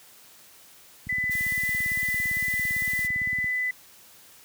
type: click train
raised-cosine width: 5 ms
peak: -26 dBFS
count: 43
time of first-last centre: 1.07-3.443 s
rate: 17.7 Hz
type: tone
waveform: sine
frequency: 2000 Hz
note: B6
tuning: 21 cents sharp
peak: -24 dBFS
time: 1.09-3.71 s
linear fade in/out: 5 ms
type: noise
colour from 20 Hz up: blue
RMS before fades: -37 dBFS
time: 1.3-3.08 s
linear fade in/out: 20 ms
effects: white hiss -52 dBFS RMS until 4.44 s + high-pass 60 Hz 12 dB/octave